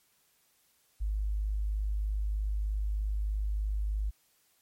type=tone; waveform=sine; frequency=51.6 Hz; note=G#1; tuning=10 cents flat; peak=-28 dBFS; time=1-4.11 s; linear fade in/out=20 ms; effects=white hiss -69 dBFS RMS until 4.61 s + MP3 64 kbps